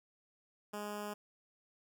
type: tone with notch filter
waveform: 10% pulse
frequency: 207.7 Hz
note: G#3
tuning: in tune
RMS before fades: -42 dBFS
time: 0.73-1.14 s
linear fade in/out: 10 ms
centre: 3900 Hz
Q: 1.8
effects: none